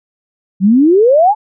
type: exponential sweep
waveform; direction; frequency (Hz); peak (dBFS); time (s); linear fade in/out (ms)
sine; up; 180 to 882; -5; 0.6-1.35; 50
effects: none